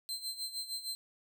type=tone with tremolo; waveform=sawtooth; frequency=4115 Hz; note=C8; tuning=30 cents flat; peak=-32 dBFS; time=0.09-0.95 s; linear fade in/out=0 ms; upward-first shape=sine; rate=6.5 Hz; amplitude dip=75%; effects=none